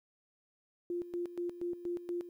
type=tone with tremolo; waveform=sine; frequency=349.2 Hz; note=F4; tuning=in tune; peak=-33 dBFS; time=0.9-2.29 s; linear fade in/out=2 ms; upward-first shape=square; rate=4.2 Hz; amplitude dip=75%; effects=12-bit